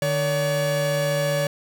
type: tone pair together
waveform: 45% pulse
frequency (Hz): 150.94 / 569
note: D3 / C#5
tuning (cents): +48 / +45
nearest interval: octave + major seventh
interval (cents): 2297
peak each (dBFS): -25 / -22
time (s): 0.02-1.47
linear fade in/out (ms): 2
effects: none